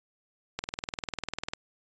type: click train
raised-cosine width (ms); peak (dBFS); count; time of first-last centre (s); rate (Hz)
0.2; -14; 20; 0.59-1.535; 20.1
effects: resampled to 16000 Hz